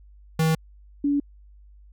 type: tone pair in turn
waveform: square / sine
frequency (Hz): 160 / 285.6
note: D#3 / D4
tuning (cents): +49 / -48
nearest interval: minor seventh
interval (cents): 1003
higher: second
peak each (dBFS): -19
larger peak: neither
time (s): 0.39-0.55 / 1.04-1.2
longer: neither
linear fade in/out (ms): 5
effects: added 50 Hz sine -47 dBFS peak until 1.92 s